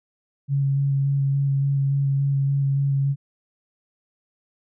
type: tone with vibrato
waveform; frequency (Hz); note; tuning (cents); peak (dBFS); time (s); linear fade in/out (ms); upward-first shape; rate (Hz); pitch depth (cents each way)
sine; 138.59; C#3; 0; -18; 0.48-3.16; 50; square; 3.5; 11
effects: none